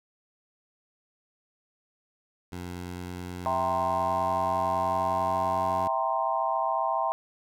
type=tone with pitch glide; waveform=15% pulse; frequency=89 to 91.82 Hz; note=F2 to F#2; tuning=+33 to -13 cents; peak=-29 dBFS; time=2.52-5.88 s; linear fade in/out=5 ms; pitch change=+54 cents; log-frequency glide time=2.69-5.58 s
type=chord; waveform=sine; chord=C dominant seventh; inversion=first; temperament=equal with one note detuned; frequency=656.6 / 784 / 932.3 / 1046.5 Hz; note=E5 / G5 / Bb5 / C6; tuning=-7 / 0 / 0 / 0 cents; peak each=-30 dBFS; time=3.46-7.12 s; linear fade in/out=0 ms
effects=none